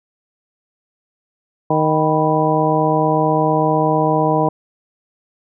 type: harmonic tone with a mistuned harmonic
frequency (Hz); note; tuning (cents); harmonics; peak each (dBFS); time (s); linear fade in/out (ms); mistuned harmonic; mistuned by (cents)
155.56; D#3; 0; 1 / 2 / 3 / 4 / 5 / 6; -20 / -20 / -20 / -20 / -20 / -20; 1.7-4.49; 5; 6; +88
effects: none